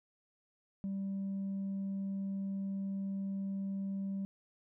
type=tone with tanh clipping; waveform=triangle; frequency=195.3 Hz; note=G3; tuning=6 cents flat; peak=-35 dBFS; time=0.84-4.25 s; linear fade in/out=0 ms; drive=6 dB; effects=none